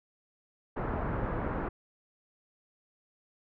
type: low-pass noise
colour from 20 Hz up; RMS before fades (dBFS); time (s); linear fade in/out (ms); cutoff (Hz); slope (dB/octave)
pink; -33; 0.76-1.69; 10; 1500; 24
effects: none